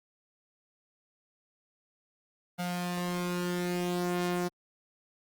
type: tone pair together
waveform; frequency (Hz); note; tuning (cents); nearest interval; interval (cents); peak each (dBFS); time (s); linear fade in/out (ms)
sawtooth; 177.35 / 354.4; F3 / F4; +27 / +25; octave; 1198; -27 / -32; 2.58-4.49; 20
effects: Opus 32 kbps